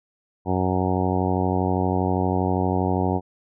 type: harmonic tone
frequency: 92.5 Hz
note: F#2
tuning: in tune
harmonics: 1 / 2 / 3 / 4 / 5 / 6 / 7 / 8 / 9 / 10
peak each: -25 / -26 / -27 / -28 / -31 / -34 / -34 / -29 / -31 / -33 dBFS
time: 0.45-3.21 s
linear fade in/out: 50 ms
effects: none